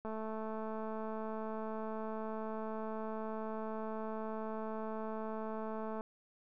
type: click train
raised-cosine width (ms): 1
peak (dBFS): -29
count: 1306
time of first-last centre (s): 0.05-6.009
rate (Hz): 219
effects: none